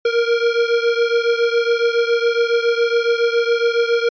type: beating tone pair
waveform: square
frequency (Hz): 466.2 / 473.4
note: A#4 / A#4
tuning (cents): 0 / +27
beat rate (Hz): 7.2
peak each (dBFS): -17 / -20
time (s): 0.05-4.09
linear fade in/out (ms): 5
effects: resampled to 11025 Hz